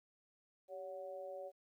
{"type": "tone with amplitude modulation", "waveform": "sine", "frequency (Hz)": 564, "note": "C#5", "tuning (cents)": 30, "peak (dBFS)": -40, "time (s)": [0.68, 1.52], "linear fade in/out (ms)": 50, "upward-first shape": "sine", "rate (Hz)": 175, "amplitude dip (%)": 90, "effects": ["13-bit"]}